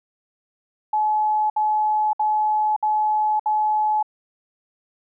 sine tone bursts, 854 Hz, G#5, 48 cents sharp, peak -17 dBFS, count 5, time 0.93-4.028 s, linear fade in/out 5 ms, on 570 ms, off 62 ms, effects none

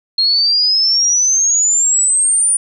sine exponential sweep, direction up, 4220 to 9500 Hz, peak -10 dBFS, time 0.18-2.57 s, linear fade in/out 5 ms, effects none

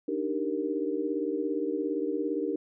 sine chord, Eb major seventh, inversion third, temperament equal, 293.7 / 311.1 / 392 / 466.2 Hz, D4 / Eb4 / G4 / Bb4, 0 / 0 / 0 / 0 cents, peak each -33 dBFS, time 0.08-2.56 s, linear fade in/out 5 ms, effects none

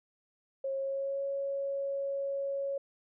sine tone with pitch glide, 541 to 553.6 Hz, C#5 to C#5, -42 to -2 cents, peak -31 dBFS, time 0.64-2.78 s, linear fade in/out 5 ms, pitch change +40 cents, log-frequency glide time 0.75-1.23 s, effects none

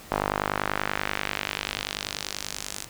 sawtooth tone with band-pass filter sweep, 50.3 Hz, G1, 45 cents sharp, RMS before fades -31 dBFS, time 0.11-2.85 s, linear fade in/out 10 ms, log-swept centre 910 to 8000 Hz, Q 1.3, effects pink hiss -46 dBFS RMS until 2.89 s

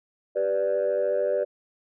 sine chord, G major, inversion none, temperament equal, 392 / 493.9 / 587.3 Hz, G4 / B4 / D5, 0 / 0 / 0 cents, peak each -28 / -25 / -23 dBFS, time 0.35-1.45 s, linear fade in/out 20 ms, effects tanh soft clip ceiling -17 dBFS

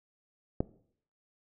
click, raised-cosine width 2 ms, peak -14 dBFS, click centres 0.605 s, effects noise-tail reverb RT60 0.6 s tail -19 dB re dry

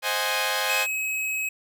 10% pulse chord, Ab dominant seventh, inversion first, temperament equal, 523.3 / 622.3 / 740 / 830.6 Hz, C5 / Eb5 / Gb5 / Ab5, 0 / 0 / 0 / 0 cents, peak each -20 / -22 / -24 / -19 dBFS, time 0.02-0.87 s, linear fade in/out 50 ms
square tone, 2555 Hz, D#7, 45 cents sharp, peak -26 dBFS, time 0.69-1.49 s, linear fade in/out 5 ms
effects none

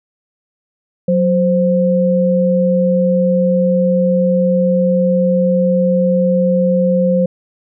sine tone pair together, 183.6 / 522 Hz, F#3 / C5, -13 / -4 cents, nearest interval octave + tritone, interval 1809 cents, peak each -13 dBFS, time 1.08-7.26 s, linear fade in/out 5 ms, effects none

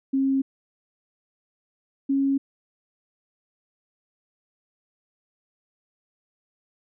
sine tone pair in turn, 269.6 / 274.2 Hz, C#4 / C#4, -48 / -19 cents, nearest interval unison, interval 29 cents, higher second, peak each -19 dBFS, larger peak neither, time 0.13-0.42 / 2.09-2.38 s, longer neither, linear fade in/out 10 ms, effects none

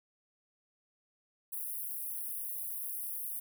white high-pass noise, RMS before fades -39 dBFS, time 1.52-3.4 s, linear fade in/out 10 ms, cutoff 9700 Hz, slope 96 dB/octave, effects none

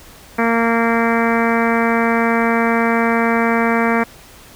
harmonic tone, 230.5 Hz, A#3, 19 cents flat, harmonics 1 / 2 / 3 / 4 / 5 / 6 / 7 / 8 / 9 / 10, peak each -17 / -20 / -22 / -23 / -24 / -25 / -25 / -26 / -27 / -27 dBFS, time 0.38-4.04 s, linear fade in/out 10 ms, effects pink hiss -42 dBFS RMS until 4.55 s

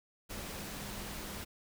sine tone in noise, 203.3 Hz, G#3, 37 cents flat, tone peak -50 dBFS, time 0.29-1.45 s, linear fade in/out 20 ms, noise pink, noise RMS -43 dBFS, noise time 0.29-1.45 s, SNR -10 dB, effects none

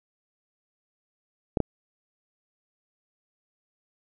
clicks, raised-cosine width 2 ms, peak -9 dBFS, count 2, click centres 1.572 / 1.603 s, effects none

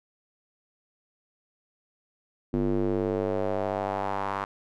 square tone with band-pass filter sweep, 49.25 Hz, G1, 9 cents sharp, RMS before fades -28 dBFS, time 2.53-4.45 s, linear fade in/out 10 ms, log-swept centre 290 to 1100 Hz, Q 2.5, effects none

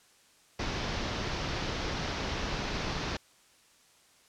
pink low-pass noise, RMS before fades -34 dBFS, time 0.59-3.17 s, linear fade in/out 5 ms, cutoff 5900 Hz, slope 48 dB/octave, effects white hiss -62 dBFS RMS until 4.28 s + low-pass 9000 Hz 12 dB/octave

